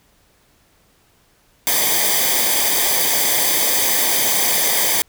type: noise with comb filter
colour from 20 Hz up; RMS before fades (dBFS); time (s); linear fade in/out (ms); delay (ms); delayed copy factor
white; -17; 1.67-5.02; 0; 0.73; -0.75
effects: pink hiss -57 dBFS RMS until 5.08 s